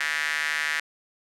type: tone with high-pass filter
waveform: square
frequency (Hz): 76.1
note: D#2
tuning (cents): -38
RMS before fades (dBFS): -27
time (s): 0-0.8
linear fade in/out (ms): 5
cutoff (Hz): 1800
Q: 4.2
effects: low-pass 10000 Hz 12 dB/octave